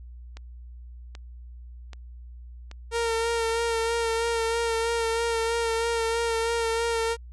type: click train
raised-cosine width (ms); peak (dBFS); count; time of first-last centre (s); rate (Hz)
0.2; -25; 6; 0.37-4.276; 1.28
type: tone with vibrato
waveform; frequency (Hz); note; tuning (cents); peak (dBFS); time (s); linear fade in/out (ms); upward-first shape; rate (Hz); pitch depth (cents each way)
sawtooth; 459.6; A#4; -25; -20; 2.91-7.17; 50; sine; 3.1; 26
effects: added 60 Hz sine -40 dBFS peak until 7.32 s + resampled to 24000 Hz